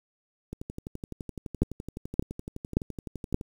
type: two click trains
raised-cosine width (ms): 3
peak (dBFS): -23 / -9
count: 35 / 4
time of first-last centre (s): 0.53-3.411 / 1.62-3.344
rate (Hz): 11.8 / 1.74
effects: 8-bit